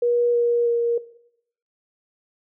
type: tone with pitch steps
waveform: sine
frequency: 479.7 / 475 / 470.4 Hz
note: A#4 / A#4 / A#4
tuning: +50 / +33 / +16 cents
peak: -17 dBFS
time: 0.02-0.98 s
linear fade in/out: 5 ms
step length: 320 ms
effects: noise-tail reverb RT60 0.7 s tail -17 dB re dry